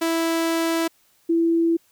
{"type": "tone pair in turn", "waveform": ["sawtooth", "sine"], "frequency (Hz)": [329.6, 333], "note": ["E4", "E4"], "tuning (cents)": [0, 18], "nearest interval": "unison", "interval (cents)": 18, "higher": "second", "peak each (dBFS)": -16, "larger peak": "neither", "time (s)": [[0.01, 0.88], [1.29, 1.77]], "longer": "first", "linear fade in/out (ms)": 10, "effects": ["white hiss -61 dBFS RMS until 1.91 s"]}